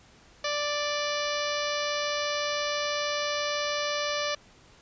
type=harmonic tone; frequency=587.3 Hz; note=D5; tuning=in tune; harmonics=1 / 2 / 3 / 4 / 5 / 6 / 7 / 8 / 9 / 10; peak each=-31 / -34 / -36 / -37 / -38 / -39 / -39 / -40 / -41 / -41 dBFS; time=0.44-4.35 s; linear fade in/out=5 ms; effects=pink hiss -56 dBFS RMS until 4.81 s + resampled to 16000 Hz